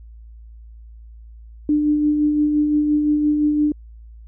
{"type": "tone with tremolo", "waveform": "sine", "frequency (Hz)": 298.3, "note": "D4", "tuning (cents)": 27, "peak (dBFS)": -13, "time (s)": [1.69, 3.72], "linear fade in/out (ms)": 2, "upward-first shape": "sine", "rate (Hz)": 5.8, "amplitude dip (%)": 35, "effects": ["added 56 Hz sine -38 dBFS peak until 4.27 s"]}